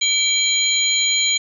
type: tone cluster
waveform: sine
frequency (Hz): 2302 / 3213 / 4048 / 6850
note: D7 / G7 / B7 / A8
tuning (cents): -35 / +42 / +42 / -47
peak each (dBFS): -22 / -21 / -21 / -20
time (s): 0.01-1.38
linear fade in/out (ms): 10
effects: none